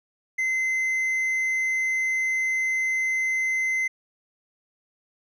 sine tone with hard clipping, 2060 Hz, C7, 28 cents flat, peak -23 dBFS, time 0.38-3.88 s, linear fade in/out 10 ms, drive 3 dB, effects none

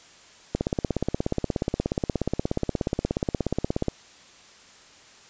click train, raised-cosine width 2 ms, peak -10 dBFS, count 57, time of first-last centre 0.55-3.883 s, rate 16.8 Hz, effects white hiss -51 dBFS RMS until 5.29 s + resampled to 16000 Hz

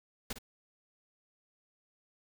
pink noise with echo, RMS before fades -37 dBFS, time 0.3-0.33 s, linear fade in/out 5 ms, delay 56 ms, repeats 1, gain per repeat -10 dB, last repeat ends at 0.386 s, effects none

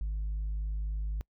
sine tone with tanh clipping, 51.91 Hz, G#1, in tune, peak -31 dBFS, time 0.01-1.21 s, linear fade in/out 0 ms, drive 1 dB, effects noise-tail reverb RT60 0.1 s tail -25 dB re dry

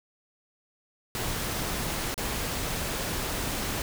pink noise with dropouts, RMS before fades -31 dBFS, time 1.15-3.82 s, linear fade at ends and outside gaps 1 ms, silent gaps 2.143-2.178 s, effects none

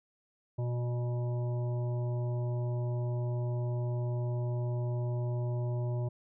harmonic tone, 121.5 Hz, B2, 28 cents flat, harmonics 1 / 3 / 5 / 7 / 8, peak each -30 / -42 / -43 / -52 / -53 dBFS, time 0.58-6.09 s, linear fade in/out 10 ms, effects none

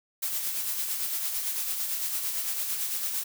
blue noise with tremolo, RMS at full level -29 dBFS, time 0.22-3.24 s, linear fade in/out 10 ms, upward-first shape sine, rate 8.9 Hz, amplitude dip 40%, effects none

